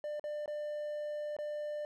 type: tone with dropouts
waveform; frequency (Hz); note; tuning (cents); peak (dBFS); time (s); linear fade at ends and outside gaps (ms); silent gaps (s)
triangle; 596; D5; +25; -34; 0.04-1.85; 1; 0.196-0.24 / 0.459-0.478 / 1.366-1.387
effects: none